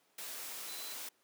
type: tone in noise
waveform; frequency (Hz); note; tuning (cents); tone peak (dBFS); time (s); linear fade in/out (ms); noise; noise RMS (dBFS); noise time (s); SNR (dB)
sine; 4021; B7; +30; -48; 0.68-0.94; 5; white; -44; 0.18-1.09; -7
effects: pink hiss -72 dBFS RMS until 1.23 s + high-pass 300 Hz 12 dB/octave